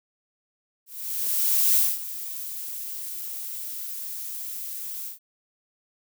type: noise with ADSR envelope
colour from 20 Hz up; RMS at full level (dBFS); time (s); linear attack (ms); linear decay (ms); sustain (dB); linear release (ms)
violet; -19; 0.86-5.19; 910; 210; -15; 130
effects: none